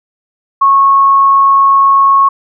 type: tone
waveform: sine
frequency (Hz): 1098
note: C#6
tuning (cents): -17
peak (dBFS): -4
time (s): 0.61-2.29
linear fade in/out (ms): 10
effects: none